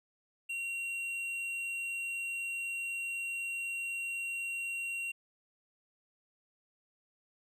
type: tone with tanh clipping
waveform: sine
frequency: 2748 Hz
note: F7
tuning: 29 cents flat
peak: -36 dBFS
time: 0.49-5.12 s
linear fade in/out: 10 ms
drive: 8 dB
effects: none